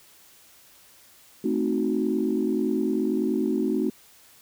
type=chord; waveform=sine; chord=A diminished seventh; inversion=none; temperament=equal; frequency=220 / 261.6 / 311.1 / 370 Hz; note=A3 / C4 / Eb4 / Gb4; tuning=0 / 0 / 0 / 0 cents; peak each=-27 dBFS; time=1.44-3.9 s; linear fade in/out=5 ms; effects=tanh soft clip ceiling -12 dBFS + white hiss -54 dBFS RMS until 4.41 s